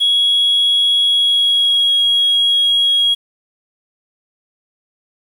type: tone with pitch glide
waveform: triangle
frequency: 3332 to 3301 Hz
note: G#7 to G#7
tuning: +5 to -11 cents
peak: -8 dBFS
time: 0-3.15 s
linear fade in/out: 20 ms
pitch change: -16 cents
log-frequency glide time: 1.03-1.93 s
effects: tanh soft clip ceiling -7 dBFS + 7-bit